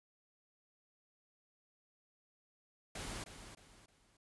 pink noise with echo, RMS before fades -44 dBFS, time 2.95-3.24 s, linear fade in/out 5 ms, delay 310 ms, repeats 3, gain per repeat -9 dB, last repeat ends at 4.17 s, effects resampled to 24000 Hz

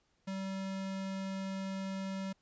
square tone, 192.5 Hz, G3, 31 cents flat, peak -37 dBFS, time 0.27-2.33 s, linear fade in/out 10 ms, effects pink hiss -75 dBFS RMS until 2.41 s + resampled to 16000 Hz

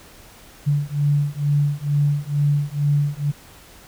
sine beating tone pair, 143.9 / 146.1 Hz, D3 / D3, -35 / -9 cents, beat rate 2.2 Hz, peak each -20 / -20 dBFS, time 0.66-3.32 s, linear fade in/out 20 ms, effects pink hiss -46 dBFS RMS until 3.87 s

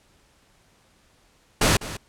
pink noise with echo, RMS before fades -18 dBFS, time 1.61-1.77 s, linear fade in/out 5 ms, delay 200 ms, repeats 1, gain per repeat -15 dB, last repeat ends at 1.97 s, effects pink hiss -60 dBFS RMS until 2.08 s + low-pass 10000 Hz 12 dB/octave

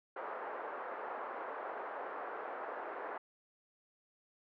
pink band-pass noise, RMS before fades -43 dBFS, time 0.16-3.18 s, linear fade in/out 5 ms, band 440 to 1500 Hz, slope 24 dB/octave, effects none

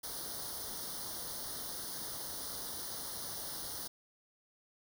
white noise with comb filter, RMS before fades -42 dBFS, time 0.03-3.88 s, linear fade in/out 10 ms, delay 0.2 ms, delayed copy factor +0.95, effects none

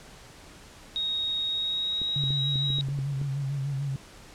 sine tone with pitch glide, 3756 to 3826 Hz, A#7 to A#7, +12 to +44 cents, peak -26 dBFS, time 0.96-2.81 s, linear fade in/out 0 ms, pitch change +32 cents, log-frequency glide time 1.46-2.27 s
clicks, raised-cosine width 3 ms, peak -26 dBFS, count 9, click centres 2.017 / 2.238 / 2.306 / 2.557 / 2.703 / 2.786 / 2.886 / 2.989 / 3.215 s
sine tone with vibrato, 138.59 Hz, C#3, in tune, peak -27 dBFS, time 2.16-3.96 s, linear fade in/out 2 ms, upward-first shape sine, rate 6.7 Hz, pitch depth 55 cents each way
effects pink hiss -49 dBFS RMS until 4.34 s + low-pass 9000 Hz 12 dB/octave

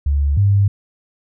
sine tone pair in turn, 71.1 / 100 Hz, C#2 / G2, +45 / +35 cents, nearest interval tritone, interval 590 cents, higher second, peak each -13 / -10 dBFS, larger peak second, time 0.06-0.37 / 0.37-0.68 s, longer neither, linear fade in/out 5 ms, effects none

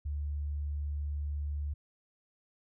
sine tone, 73 Hz, D2, 10 cents flat, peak -32 dBFS, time 0.05-1.74 s, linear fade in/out 10 ms, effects none

